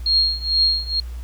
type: tone with tremolo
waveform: sine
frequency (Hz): 4253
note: C8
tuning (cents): +27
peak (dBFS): -12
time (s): 0.06-1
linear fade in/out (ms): 2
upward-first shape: triangle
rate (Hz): 2.2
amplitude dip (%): 95
effects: added 60 Hz sine -28 dBFS peak until 1.23 s + pink hiss -49 dBFS RMS until 1.23 s